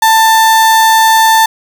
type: tone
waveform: 35% pulse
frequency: 889 Hz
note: A5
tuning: 18 cents sharp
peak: -3 dBFS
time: 0.02-1.46 s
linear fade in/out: 5 ms
effects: none